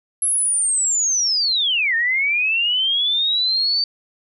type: linear two-way sweep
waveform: sine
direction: down then up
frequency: 11090 to 1799 to 4604 Hz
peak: -16 dBFS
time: 0.22-3.84 s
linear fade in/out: 2 ms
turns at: 1.95 s
effects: none